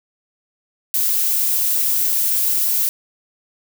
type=noise; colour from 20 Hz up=violet; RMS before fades=-18 dBFS; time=0.94-2.89 s; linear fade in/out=0 ms; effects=none